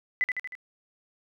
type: tone with echo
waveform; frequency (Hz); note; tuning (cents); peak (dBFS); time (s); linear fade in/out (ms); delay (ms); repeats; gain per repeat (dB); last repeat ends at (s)
sine; 2004; B6; +25; -21; 0.21-0.24; 0; 78; 4; -4; 0.552
effects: none